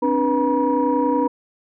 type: tone cluster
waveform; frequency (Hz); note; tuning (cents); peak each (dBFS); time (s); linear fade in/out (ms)
sine; 266.1 / 296.8 / 488.3 / 958; C4 / D4 / B4 / A#5; +29 / +18 / -20 / +47; -21; 0.02-1.28; 10
effects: tanh soft clip ceiling -8 dBFS